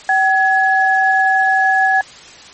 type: tone pair together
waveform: sine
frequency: 766.3 / 1684 Hz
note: G5 / G#6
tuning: -40 / +24 cents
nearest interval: octave + major second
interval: 1364 cents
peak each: -13 dBFS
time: 0.09-2.01 s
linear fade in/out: 2 ms
effects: white hiss -38 dBFS RMS until 2.53 s + MP3 32 kbps